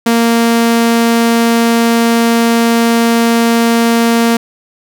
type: tone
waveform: sawtooth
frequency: 231.8 Hz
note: A#3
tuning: 10 cents flat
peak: -4 dBFS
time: 0.06-4.37 s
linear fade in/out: 5 ms
effects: none